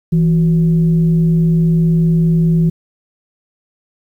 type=tone with frequency modulation; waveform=sine; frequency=164.81 Hz; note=E3; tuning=in tune; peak=-9 dBFS; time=0.12-2.7 s; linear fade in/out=10 ms; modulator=205 Hz; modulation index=0.29; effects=8-bit